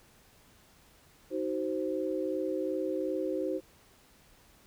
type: chord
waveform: sine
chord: C diminished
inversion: first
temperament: just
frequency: 314 / 376.7 / 523.3 Hz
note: Eb4 / Gb4 / C5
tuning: +16 / +31 / 0 cents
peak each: -34 dBFS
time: 1.3-3.61 s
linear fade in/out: 50 ms
effects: pink hiss -61 dBFS RMS until 4.66 s